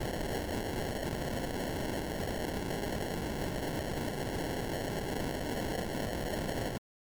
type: noise with sample-and-hold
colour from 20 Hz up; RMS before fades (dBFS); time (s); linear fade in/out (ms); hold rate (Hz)
white; -35; 0-6.78; 5; 1225
effects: MP3 96 kbps